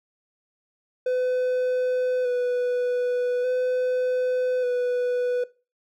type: tone with vibrato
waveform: triangle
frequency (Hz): 498.9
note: B4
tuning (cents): +17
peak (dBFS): -19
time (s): 1.06-5.44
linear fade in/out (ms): 5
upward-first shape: square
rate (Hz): 0.42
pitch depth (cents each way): 19
effects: noise-tail reverb RT60 0.3 s tail -19 dB re dry